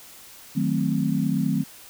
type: chord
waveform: sine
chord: D# diminished seventh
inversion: none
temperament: equal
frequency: 155.56 / 185 / 220 / 261.6 Hz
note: D#3 / F#3 / A3 / C4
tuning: 0 / 0 / 0 / 0 cents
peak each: -26 dBFS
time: 0.55-1.64 s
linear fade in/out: 20 ms
effects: white hiss -46 dBFS RMS until 1.89 s